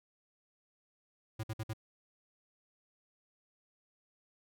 square tone bursts, 110 Hz, A2, in tune, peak -36 dBFS, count 4, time 1.39-1.735 s, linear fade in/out 10 ms, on 45 ms, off 55 ms, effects none

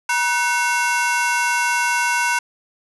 30% pulse ring-modulated tone, 1229 Hz, D#6, 22 cents flat, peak -11 dBFS, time 0.09-2.39 s, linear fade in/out 5 ms, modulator 272 Hz, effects resampled to 24000 Hz + 8-bit

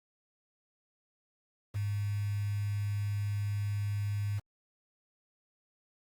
sine tone with quantisation, 102.3 Hz, G#2, 26 cents flat, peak -30 dBFS, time 1.74-4.4 s, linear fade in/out 20 ms, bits 8, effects Opus 48 kbps

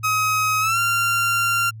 30% pulse tone with pitch glide, 1268 to 1382.8 Hz, D#6 to F6, +32 to -18 cents, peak -15 dBFS, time 0.03-1.71 s, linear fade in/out 20 ms, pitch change +150 cents, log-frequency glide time 0.6-0.79 s, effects added 110 Hz sine -34 dBFS peak until 1.8 s

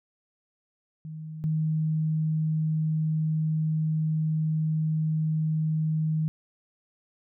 sine tone pair in turn, 156.8 / 156.8 Hz, D#3 / D#3, +14 / +14 cents, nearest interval unison, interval 0 cents, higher neither, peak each -35 / -23 dBFS, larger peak second, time 1.05-1.44 / 1.44-6.28 s, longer second, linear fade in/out 0 ms, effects none

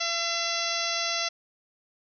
harmonic tone, 677 Hz, E5, 46 cents sharp, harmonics 1 / 2 / 3 / 4 / 5 / 6 / 7 / 8 / 9, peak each -35 / -35 / -35 / -35 / -35 / -35 / -35 / -35 / -35 dBFS, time 0-1.29 s, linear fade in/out 10 ms, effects none

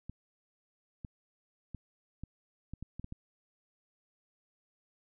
clicks, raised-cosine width 5 ms, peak -29 dBFS, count 9, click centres 0.096 / 1.048 / 1.747 / 2.236 / 2.736 / 2.826 / 2.996 / 3.044 / 3.124 s, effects none

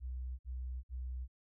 sine tone bursts, 63 Hz, B1, 35 cents sharp, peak -38 dBFS, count 3, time 0-1.28 s, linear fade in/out 50 ms, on 390 ms, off 55 ms, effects none

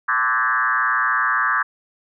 sine tone with frequency modulation, 1400 Hz, F6, 4 cents sharp, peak -16 dBFS, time 0.08-1.63 s, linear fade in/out 10 ms, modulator 123 Hz, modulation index 2.9, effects none

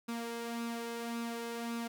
sawtooth tone with flanger, 233.2 Hz, A#3, 1 cent sharp, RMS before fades -39 dBFS, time 0.08-1.88 s, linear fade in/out 10 ms, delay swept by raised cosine 0.77 to 2.37 ms, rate 1.8 Hz, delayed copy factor +0.5, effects none

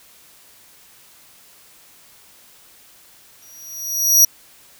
sawtooth tone with exponential growth, 5770 Hz, F#8, 44 cents flat, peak -4 dBFS, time 3.42-4.25 s, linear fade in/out 5 ms, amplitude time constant 180 ms, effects white hiss -49 dBFS RMS until 4.79 s

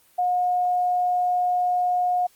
sine tone, 720 Hz, F#5, 47 cents flat, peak -19 dBFS, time 0.18-2.27 s, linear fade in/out 10 ms, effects white hiss -58 dBFS RMS until 2.35 s + Opus 24 kbps

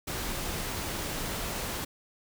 pink noise, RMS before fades -34 dBFS, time 0.07-1.85 s, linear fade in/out 10 ms, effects none

